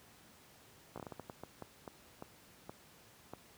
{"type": "slowing click train", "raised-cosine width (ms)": 1, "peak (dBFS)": -30, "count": 14, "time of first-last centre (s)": [0.96, 3.336], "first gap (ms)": 16, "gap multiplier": 1.36, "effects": ["pink hiss -61 dBFS RMS until 3.57 s", "high-pass 80 Hz 12 dB/octave"]}